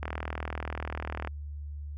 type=click train; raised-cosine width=0.5 ms; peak=-19 dBFS; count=51; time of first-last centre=0.03-1.274 s; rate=40.2 Hz; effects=added 73 Hz sine -36 dBFS peak until 1.97 s